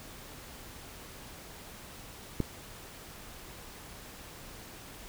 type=click; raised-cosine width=3 ms; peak=-15 dBFS; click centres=2.403 s; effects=pink hiss -48 dBFS RMS until 5.08 s